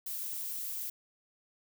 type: noise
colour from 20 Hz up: violet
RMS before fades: -38 dBFS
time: 0.06-0.9 s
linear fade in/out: 5 ms
effects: none